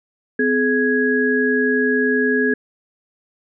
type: tone cluster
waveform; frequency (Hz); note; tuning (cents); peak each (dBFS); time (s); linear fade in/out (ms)
sine; 255 / 424.2 / 1662; C4 / G#4 / G#6; -44 / +37 / +1; -19; 0.39-2.54; 5
effects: none